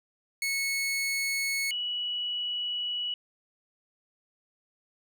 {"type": "tone pair in turn", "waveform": ["sawtooth", "sine"], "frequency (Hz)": [2200, 2937], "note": ["C#7", "F#7"], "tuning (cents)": [-14, -13], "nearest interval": "perfect fourth", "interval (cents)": 501, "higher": "second", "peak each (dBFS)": [-24, -29], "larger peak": "first", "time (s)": [[0.42, 1.71], [1.71, 3.14]], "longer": "second", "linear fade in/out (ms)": 2, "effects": []}